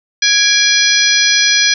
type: harmonic tone with a mistuned harmonic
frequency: 830.6 Hz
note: G#5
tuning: in tune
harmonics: 2 / 3 / 4 / 5 / 6 / 7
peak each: -16 / -16 / -16 / -16 / -16 / -16 dBFS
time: 0.22-1.74 s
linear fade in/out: 5 ms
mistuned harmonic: 3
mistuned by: -90 cents
effects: none